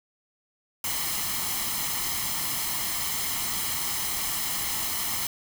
white noise with comb filter, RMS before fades -29 dBFS, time 0.84-5.27 s, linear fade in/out 2 ms, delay 0.97 ms, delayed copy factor +0.6, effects none

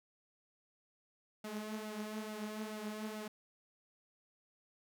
sawtooth tone with flanger, 214.1 Hz, A3, 47 cents flat, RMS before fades -43 dBFS, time 1.44-3.28 s, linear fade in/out 5 ms, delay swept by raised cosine 1.4 to 6.5 ms, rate 2.3 Hz, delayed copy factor +0.6, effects none

